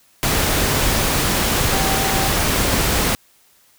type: tone in noise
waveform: sine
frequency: 775 Hz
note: G5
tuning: 20 cents flat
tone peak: -24 dBFS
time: 1.73-2.28 s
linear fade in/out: 0 ms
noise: pink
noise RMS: -18 dBFS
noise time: 0.23-3.15 s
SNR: -9 dB
effects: white hiss -55 dBFS RMS until 3.78 s